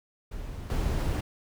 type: noise with level steps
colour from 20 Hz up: brown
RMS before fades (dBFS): -38 / -27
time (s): 0.31-1.21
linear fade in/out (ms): 10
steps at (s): 0.7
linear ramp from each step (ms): 2
effects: none